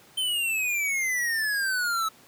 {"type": "exponential sweep", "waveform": "square", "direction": "down", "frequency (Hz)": [3113, 1291], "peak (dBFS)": -25, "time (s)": [0.17, 2.09], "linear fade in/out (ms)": 10, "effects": ["pink hiss -54 dBFS RMS until 2.27 s", "high-pass 150 Hz 12 dB/octave"]}